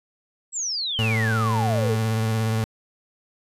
sine exponential sweep, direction down, 7902 to 399.4 Hz, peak -24 dBFS, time 0.52-1.97 s, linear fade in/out 50 ms
35% pulse tone with vibrato, 111.1 Hz, A2, 17 cents sharp, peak -19 dBFS, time 0.99-2.64 s, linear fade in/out 0 ms, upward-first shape square, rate 17 Hz, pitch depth 20 cents each way
effects resampled to 32000 Hz

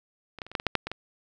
clicks, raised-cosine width 0.3 ms, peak -25 / -18 / -28 / -26 / -10 / -18 / -7 / -6 / -17 / -17 dBFS, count 10, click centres 0.387 / 0.418 / 0.466 / 0.516 / 0.552 / 0.599 / 0.667 / 0.753 / 0.87 / 0.916 s, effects none

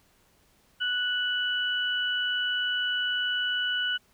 sine tone pair together, 1478.9 / 2960 Hz, F#6 / F#7, -1 / 0 cents, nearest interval octave, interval 1201 cents, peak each -28 dBFS, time 0.8-3.98 s, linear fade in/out 20 ms, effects pink hiss -64 dBFS RMS until 4.13 s

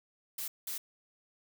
blue noise bursts at uneven times, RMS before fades -38 dBFS, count 2, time 0.38-0.48 / 0.67-0.78 s, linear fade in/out 5 ms, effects none

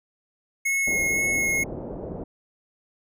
square tone with vibrato, 2174 Hz, C#7, 34 cents flat, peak -22 dBFS, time 0.65-1.64 s, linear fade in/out 10 ms, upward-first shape sine, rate 2 Hz, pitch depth 10 cents each way
white low-pass noise, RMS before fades -34 dBFS, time 0.87-2.24 s, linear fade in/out 5 ms, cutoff 570 Hz, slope 24 dB/octave
effects none

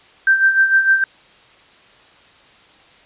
sine tone with tremolo, 1566 Hz, G6, 2 cents flat, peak -8 dBFS, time 0.27-1.04 s, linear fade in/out 2 ms, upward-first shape sine, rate 6.6 Hz, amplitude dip 65%, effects white hiss -48 dBFS RMS until 3.05 s + resampled to 8000 Hz

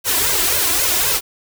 white noise with flanger, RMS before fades -17 dBFS, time 0.04-1.21 s, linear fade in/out 50 ms, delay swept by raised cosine 1.9 to 3 ms, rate 3.8 Hz, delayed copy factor +1, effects none

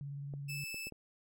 sine tone with vibrato, 141.3 Hz, C#3, 34 cents sharp, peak -40 dBFS, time 0.01-0.64 s, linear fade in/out 0 ms, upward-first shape triangle, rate 19 Hz, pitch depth 40 cents each way
clicks, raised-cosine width 2 ms, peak -35 dBFS, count 4, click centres 0.338 / 0.744 / 0.87 / 0.923 s
sawtooth tone, 2627 Hz, E7, 7 cents flat, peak -37 dBFS, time 0.48-0.9 s, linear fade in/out 20 ms
effects none

